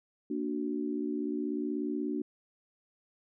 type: chord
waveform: sine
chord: Bb augmented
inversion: none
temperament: equal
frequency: 233.1 / 293.7 / 370 Hz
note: Bb3 / D4 / F#4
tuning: 0 / 0 / 0 cents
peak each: -36 / -33 / -37 dBFS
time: 0.3-2.22 s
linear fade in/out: 5 ms
effects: none